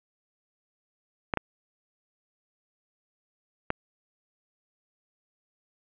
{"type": "clicks", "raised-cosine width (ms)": 0.5, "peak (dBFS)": -10, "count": 3, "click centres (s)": [1.338, 1.373, 3.704], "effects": ["resampled to 8000 Hz", "7-bit"]}